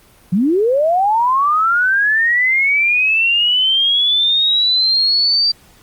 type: linear sweep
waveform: sine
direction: up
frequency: 164.81 to 4694 Hz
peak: -11 dBFS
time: 0.32-5.52 s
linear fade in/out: 10 ms
effects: pink hiss -48 dBFS RMS until 5.82 s + Opus 32 kbps